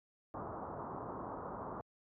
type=low-pass noise; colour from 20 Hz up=white; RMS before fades=-44 dBFS; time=0.34-1.81 s; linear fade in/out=0 ms; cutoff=1200 Hz; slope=48 dB/octave; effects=high-pass 60 Hz 12 dB/octave